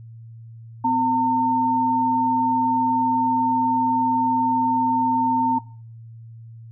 sine tone pair together, 254.8 / 908 Hz, C4 / A#5, -46 / -46 cents, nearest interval octave + minor seventh, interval 2200 cents, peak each -23 / -17 dBFS, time 0.84-5.59 s, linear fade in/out 10 ms, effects noise-tail reverb RT60 0.4 s tail -18 dB re dry + added 114 Hz sine -38 dBFS peak until 6.71 s

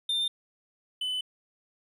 triangle tone pair in turn, 3603 / 3012 Hz, A7 / F#7, +40 / +30 cents, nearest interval minor third, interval 310 cents, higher first, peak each -24 / -27 dBFS, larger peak first, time 0.09-0.28 / 1.01-1.21 s, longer second, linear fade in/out 5 ms, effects resampled to 32000 Hz

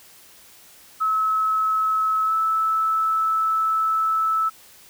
sine tone with pitch glide, 1293 to 1309.5 Hz, E6 to E6, -34 to -12 cents, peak -18 dBFS, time 1-4.5 s, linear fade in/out 20 ms, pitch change +22 cents, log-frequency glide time 2.26-2.32 s, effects white hiss -49 dBFS RMS until 4.89 s

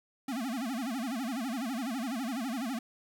square tone with vibrato, 246.9 Hz, B3, in tune, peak -33 dBFS, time 0.28-2.79 s, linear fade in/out 5 ms, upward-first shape sine, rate 12 Hz, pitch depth 220 cents each way, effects 11-bit

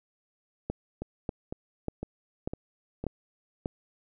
two click trains, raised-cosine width 2 ms, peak -17 / -21 dBFS, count 6 / 5, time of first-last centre 0.7-3.659 / 1.02-3.04 s, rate 1.69 / 1.98 Hz, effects none

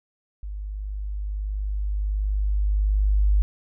sine tone with level ramp, 50.7 Hz, G#1, 41 cents flat, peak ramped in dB -30 to -15 dBFS, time 0.43-3.42 s, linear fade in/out 0 ms, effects none

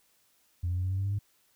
sine tone with pitch steps, 87.31 / 89.25 / 91.23 / 93.25 / 95.32 / 97.44 / 99.6 / 101.81 Hz, F2 / F2 / F#2 / F#2 / G2 / G2 / G2 / G#2, 0 / +38 / -24 / +14 / -48 / -10 / +28 / -34 cents, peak -26 dBFS, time 0.63-1.19 s, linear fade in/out 10 ms, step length 70 ms, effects tanh soft clip ceiling -24 dBFS + white hiss -68 dBFS RMS until 1.55 s

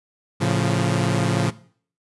sawtooth chord, A augmented, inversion none, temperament equal with one note detuned, 111.79 / 138.59 / 174.61 Hz, A2 / C#3 / E#3, +28 / 0 / 0 cents, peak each -19 dBFS, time 0.4-1.51 s, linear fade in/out 20 ms, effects noise-tail reverb RT60 0.5 s tail -18 dB re dry + resampled to 24000 Hz

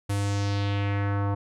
square tone with low-pass filter sweep, 100.7 Hz, G2, 47 cents sharp, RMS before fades -26 dBFS, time 0.09-1.35 s, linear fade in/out 10 ms, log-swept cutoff 11000 to 1000 Hz, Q 2, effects none

